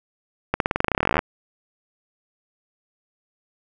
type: accelerating click train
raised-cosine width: 0.5 ms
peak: -4 dBFS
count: 23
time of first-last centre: 0.54-1.191 s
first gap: 62 ms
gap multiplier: 0.92
effects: none